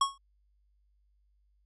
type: tone with exponential decay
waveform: square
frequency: 1100 Hz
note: C#6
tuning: 14 cents flat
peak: -21 dBFS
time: 0.01-0.18 s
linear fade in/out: 5 ms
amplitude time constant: 35 ms
effects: added 50 Hz sine -66 dBFS peak until 1.65 s + resampled to 24000 Hz